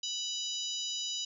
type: harmonic tone with a mistuned harmonic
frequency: 987.8 Hz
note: B5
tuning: in tune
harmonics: 3 / 4 / 5 / 6 / 7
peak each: -38 / -39 / -41 / -42 / -42 dBFS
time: 0.03-1.25 s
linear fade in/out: 5 ms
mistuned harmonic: 4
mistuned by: -34 cents
effects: none